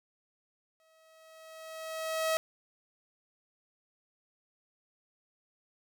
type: tone with exponential growth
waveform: sawtooth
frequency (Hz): 641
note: E5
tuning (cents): -49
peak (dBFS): -22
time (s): 0.8-2.37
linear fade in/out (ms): 0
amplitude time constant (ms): 340
effects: none